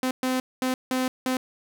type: tone bursts at uneven times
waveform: sawtooth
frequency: 257 Hz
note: C4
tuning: 31 cents flat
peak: -19 dBFS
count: 5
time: 0.03-0.11 / 0.23-0.4 / 0.62-0.74 / 0.91-1.08 / 1.26-1.37 s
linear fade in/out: 2 ms
effects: none